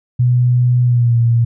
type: tone with pitch glide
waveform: sine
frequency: 123.47 to 117.22 Hz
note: B2 to A#2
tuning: 0 to +10 cents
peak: -9 dBFS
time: 0.19-1.45 s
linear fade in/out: 10 ms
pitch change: -90 cents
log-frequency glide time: 0.83-1.17 s
effects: none